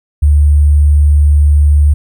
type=tone with sample-and-hold; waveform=sine; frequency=73.4 Hz; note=D2; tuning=in tune; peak=-4 dBFS; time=0.22-1.94 s; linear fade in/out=10 ms; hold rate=8820 Hz; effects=none